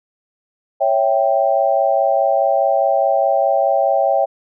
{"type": "chord", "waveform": "sine", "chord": "C# diminished", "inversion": "none", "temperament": "equal", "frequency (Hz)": [554.4, 659.3, 784], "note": ["C#5", "E5", "G5"], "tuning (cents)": [0, 0, 0], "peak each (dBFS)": -17, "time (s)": [0.8, 4.26], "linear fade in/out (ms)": 20, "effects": []}